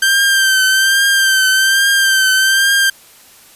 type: tone with vibrato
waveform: sawtooth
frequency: 1568 Hz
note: G6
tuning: in tune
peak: -6 dBFS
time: 0.02-2.9 s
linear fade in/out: 5 ms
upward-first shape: triangle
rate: 1.2 Hz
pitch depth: 47 cents each way
effects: white hiss -43 dBFS RMS until 3.55 s + resampled to 32000 Hz